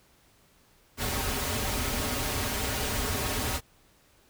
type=noise with comb filter; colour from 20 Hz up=pink; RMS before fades=-30 dBFS; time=0.97-3.61 s; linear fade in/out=50 ms; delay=5.9 ms; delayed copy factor=-0.85; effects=pink hiss -62 dBFS RMS until 4.29 s